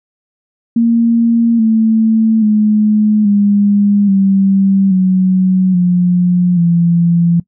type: tone with pitch steps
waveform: sine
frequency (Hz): 231.9 / 221.9 / 212.4 / 203.3 / 194.55 / 186.2 / 178.2 / 170.55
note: A#3 / A3 / G#3 / G#3 / G3 / F#3 / F3 / F3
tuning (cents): -9 / +15 / +39 / -37 / -13 / +11 / +35 / -41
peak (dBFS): -7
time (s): 0.76-7.4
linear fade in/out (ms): 5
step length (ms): 830
effects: noise-tail reverb RT60 0.1 s tail -21 dB re dry